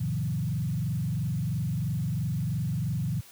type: tone with frequency modulation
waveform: sine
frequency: 138.59 Hz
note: C#3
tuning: in tune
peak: -26 dBFS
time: 0-3.21 s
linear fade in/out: 10 ms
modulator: 23 Hz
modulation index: 1.6
effects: white hiss -52 dBFS RMS until 3.31 s